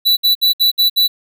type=tone bursts; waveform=square; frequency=3956 Hz; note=B7; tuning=2 cents sharp; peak=-10 dBFS; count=6; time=0.05-1.08 s; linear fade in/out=20 ms; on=120 ms; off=62 ms; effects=none